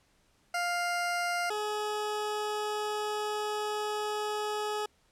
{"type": "tone pair in turn", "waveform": "20% pulse", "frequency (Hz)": [701, 422.1], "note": ["F5", "G#4"], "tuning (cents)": [6, 28], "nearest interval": "major sixth", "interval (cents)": 878, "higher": "first", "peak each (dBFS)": [-24, -26], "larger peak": "first", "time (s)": [[0.54, 1.5], [1.5, 4.86]], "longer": "second", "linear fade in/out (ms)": 5, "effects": ["pink hiss -68 dBFS RMS until 5.11 s", "low-pass 10000 Hz 12 dB/octave"]}